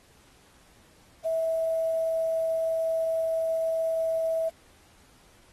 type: tone with quantisation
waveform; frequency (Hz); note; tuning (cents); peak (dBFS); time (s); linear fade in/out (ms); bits
sine; 651; E5; -22; -24; 1.24-4.5; 20; 8
effects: pink hiss -59 dBFS RMS until 5.52 s + AAC 32 kbps